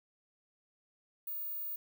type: tone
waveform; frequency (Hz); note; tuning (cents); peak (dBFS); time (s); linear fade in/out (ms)
sine; 15530; B9; -30; -34; 1.27-1.76; 5
effects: tanh soft clip ceiling -35 dBFS + 10-bit